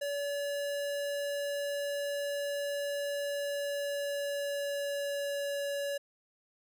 square tone with pitch glide, 571 to 566.7 Hz, D5 to C#5, -49 to +38 cents, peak -33 dBFS, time 0.01-5.98 s, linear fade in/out 10 ms, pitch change -13 cents, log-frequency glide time 3.22-5.68 s, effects none

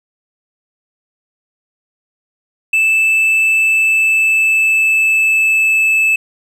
triangle tone with pitch glide, 2634 to 2619 Hz, E7 to E7, -2 to -12 cents, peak -8 dBFS, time 2.73-6.16 s, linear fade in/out 5 ms, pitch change -10 cents, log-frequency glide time 3.57-5.79 s, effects none

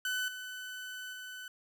30% pulse tone with level steps, 1504 Hz, F#6, 28 cents sharp, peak -29 / -38 / -40 dBFS, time 0.05-1.48 s, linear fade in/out 2 ms, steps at 0.28 / 1.13 s, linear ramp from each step 2 ms, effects none

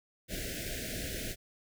pink band-stop noise, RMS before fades -38 dBFS, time 0.28-1.36 s, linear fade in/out 50 ms, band 690 to 1500 Hz, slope 96 dB/octave, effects none

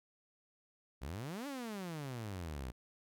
sawtooth exponential two-way sweep, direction up then down, 58.9 to 293.2 to 58.9 Hz, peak -37 dBFS, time 1.01-2.72 s, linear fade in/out 20 ms, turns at 1.47 s, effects none

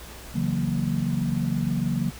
sine chord, F# dominant seventh, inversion second, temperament equal, 138.59 / 164.81 / 185 / 233.1 Hz, C#3 / E3 / F#3 / A#3, 0 / 0 / 0 / 0 cents, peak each -28 dBFS, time 0.34-2.11 s, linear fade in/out 20 ms, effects added 60 Hz sine -44 dBFS peak until 2.19 s + pink hiss -43 dBFS RMS until 2.19 s

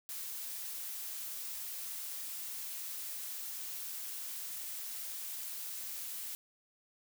blue noise, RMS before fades -42 dBFS, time 0.09-6.35 s, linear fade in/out 0 ms, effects none

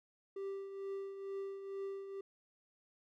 triangle tone with tremolo, 392 Hz, G4, in tune, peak -36 dBFS, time 0.36-2.21 s, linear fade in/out 5 ms, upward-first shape triangle, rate 2.2 Hz, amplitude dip 60%, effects none

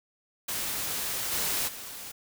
white noise with level steps, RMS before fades -32 / -29 / -41 dBFS, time 0.48-2.12 s, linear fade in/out 10 ms, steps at 1.31 / 1.67 s, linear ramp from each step 20 ms, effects none

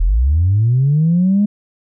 sine linear sweep, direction up, 36.64 to 210 Hz, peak -9 dBFS, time 0-1.46 s, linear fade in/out 10 ms, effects tanh soft clip ceiling -6 dBFS

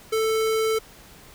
square tone, 441.5 Hz, A4, 6 cents sharp, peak -21 dBFS, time 0.12-0.79 s, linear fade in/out 10 ms, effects pink hiss -48 dBFS RMS until 1.34 s

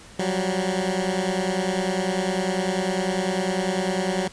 15% pulse beating tone pair, 182 / 192 Hz, F#3 / G3, -28 / -36 cents, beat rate 10 Hz, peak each -19 dBFS, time 0.19-4.28 s, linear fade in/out 5 ms, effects pink hiss -46 dBFS RMS until 4.32 s + resampled to 22050 Hz

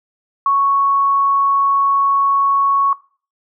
sine tone, 1108.7 Hz, C#6, in tune, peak -11 dBFS, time 0.46-2.93 s, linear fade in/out 2 ms, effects noise-tail reverb RT60 0.4 s tail -20 dB re dry

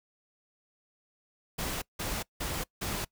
pink noise bursts, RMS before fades -34 dBFS, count 4, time 1.58-3.05 s, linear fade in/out 10 ms, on 240 ms, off 170 ms, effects noise-tail reverb RT60 0.1 s tail -23 dB re dry

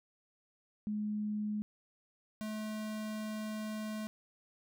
sine / square tone pair in turn, 210.6 / 215.3 Hz, G#3 / A3, +24 / -37 cents, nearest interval unison, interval 39 cents, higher second, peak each -33 / -38 dBFS, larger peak first, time 0.87-1.62 / 2.41-4.07 s, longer second, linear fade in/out 0 ms, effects none

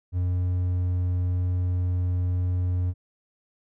triangle tone, 89.9 Hz, F#2, 49 cents flat, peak -20 dBFS, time 0.12-2.94 s, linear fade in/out 50 ms, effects none

